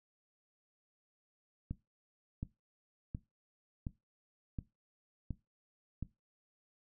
click train, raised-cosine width 5 ms, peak -26 dBFS, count 7, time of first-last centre 1.71-6.027 s, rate 1.39 Hz, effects noise-tail reverb RT60 0.2 s tail -17 dB re dry

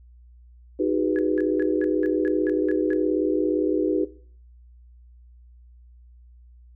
sine chord, G# minor seventh, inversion second, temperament equal with one note detuned, 311.1 / 370 / 408.2 / 493.9 Hz, D#4 / F#4 / G#4 / B4, 0 / 0 / -30 / 0 cents, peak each -24 / -24 / -28 / -27 dBFS, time 0.79-4.05 s, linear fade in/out 10 ms
sine tone bursts, 1684 Hz, G#6, 24 cents sharp, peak -32 dBFS, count 9, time 1.16-2.932 s, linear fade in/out 0 ms, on 28 ms, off 190 ms
effects noise-tail reverb RT60 0.5 s tail -19 dB re dry + added 60 Hz sine -47 dBFS peak until 6.75 s

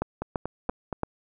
two click trains, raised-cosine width 1 ms, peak -12 / -16 dBFS, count 4 / 4, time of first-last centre 0.02-1.034 / 0.22-0.928 s, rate 2.96 / 4.24 Hz, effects none

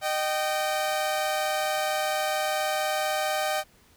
sawtooth tone pair together, 614 / 773.6 Hz, D#5 / G5, -23 / -23 cents, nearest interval major third, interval 400 cents, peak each -24 dBFS, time 0.01-3.64 s, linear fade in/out 50 ms, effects pink hiss -59 dBFS RMS until 3.96 s

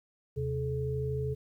sine tone cluster, 79.4 / 132.3 / 429.7 Hz, D#2 / C3 / A4, +36 / +20 / -41 cents, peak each -38 / -32 / -34 dBFS, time 0.36-1.35 s, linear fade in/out 20 ms, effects 11-bit

